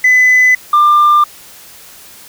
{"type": "tone pair in turn", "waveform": "sine", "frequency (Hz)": [2008, 1194], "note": ["B6", "D6"], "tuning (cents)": [28, 28], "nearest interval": "major sixth", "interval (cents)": 900, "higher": "first", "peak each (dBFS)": -3, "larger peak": "neither", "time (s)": [[0.04, 0.55], [0.73, 1.24]], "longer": "neither", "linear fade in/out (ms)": 5, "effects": ["tanh soft clip ceiling -3 dBFS", "white hiss -37 dBFS RMS until 2.28 s"]}